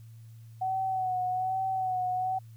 sine tone with vibrato, 748 Hz, F#5, 19 cents sharp, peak -27 dBFS, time 0.61-2.39 s, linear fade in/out 10 ms, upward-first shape sine, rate 1.2 Hz, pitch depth 37 cents each way, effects added 113 Hz sine -46 dBFS peak until 2.56 s + white hiss -67 dBFS RMS until 2.56 s

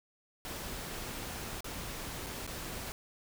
pink noise with dropouts, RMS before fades -41 dBFS, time 0.45-2.92 s, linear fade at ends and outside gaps 0 ms, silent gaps 1.606-1.644 / 2.263-2.267 / 2.466-2.476 s, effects none

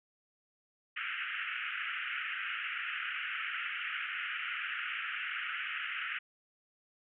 pink band-pass noise, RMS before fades -38 dBFS, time 0.96-6.19 s, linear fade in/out 10 ms, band 1300 to 3000 Hz, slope 96 dB/octave, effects none

